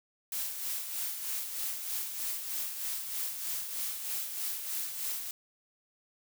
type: noise with tremolo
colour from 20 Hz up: blue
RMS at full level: -34 dBFS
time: 0.32-5.31 s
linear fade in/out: 2 ms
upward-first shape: sine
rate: 3.2 Hz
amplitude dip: 50%
effects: none